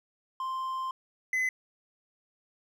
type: tone pair in turn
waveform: triangle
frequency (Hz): 1046.5 / 2028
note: C6 / B6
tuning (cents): 0 / +45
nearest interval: major seventh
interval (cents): 1145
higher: second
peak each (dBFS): -29 / -24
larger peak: second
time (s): 0.4-0.91 / 1.33-1.49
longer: first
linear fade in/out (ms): 2
effects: none